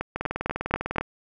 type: two click trains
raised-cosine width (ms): 0.5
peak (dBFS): -12 / -13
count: 5 / 18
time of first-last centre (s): 0.01-0.983 / 0.16-1.01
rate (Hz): 4.11 / 20
effects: none